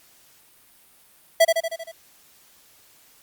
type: tone with echo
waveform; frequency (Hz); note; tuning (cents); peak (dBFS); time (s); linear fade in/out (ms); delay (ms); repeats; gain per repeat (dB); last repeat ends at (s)
square; 659.3; E5; 0; -12; 1.4-1.45; 10; 78; 6; -4; 1.918
effects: white hiss -55 dBFS RMS until 3.22 s + Opus 48 kbps